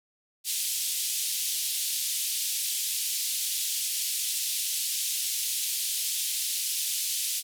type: band-pass noise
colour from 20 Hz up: white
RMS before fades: -30 dBFS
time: 0.44-7.43 s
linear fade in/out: 50 ms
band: 2900 to 13000 Hz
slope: 24 dB/octave
effects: none